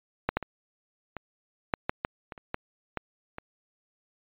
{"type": "clicks", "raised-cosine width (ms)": 0.5, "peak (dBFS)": [-9, -9, -21, -21, -9, -11, -12, -23, -30, -15, -15, -22], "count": 12, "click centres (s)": [0.29, 0.37, 0.427, 1.167, 1.738, 1.895, 2.049, 2.322, 2.378, 2.544, 2.973, 3.384], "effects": ["resampled to 8000 Hz"]}